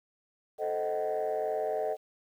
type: chord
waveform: sine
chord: A diminished seventh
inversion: none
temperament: equal with one note detuned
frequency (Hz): 440 / 523.3 / 622.3 / 753.4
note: A4 / C5 / Eb5 / Gb5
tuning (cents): 0 / 0 / 0 / +31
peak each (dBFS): -32 / -37 / -31 / -34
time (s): 0.58-1.97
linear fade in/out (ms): 50
effects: tanh soft clip ceiling -23 dBFS + 10-bit